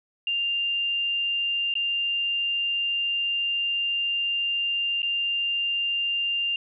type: tone with dropouts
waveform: sine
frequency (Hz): 2794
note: F7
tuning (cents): 0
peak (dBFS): -23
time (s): 0.27-6.56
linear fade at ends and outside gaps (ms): 2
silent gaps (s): 1.74-1.753 / 5.02-5.029
effects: none